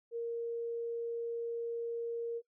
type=tone; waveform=sine; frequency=466.2 Hz; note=A#4; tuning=in tune; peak=-34 dBFS; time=0.11-2.42 s; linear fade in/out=50 ms; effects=noise-tail reverb RT60 0.1 s tail -21 dB re dry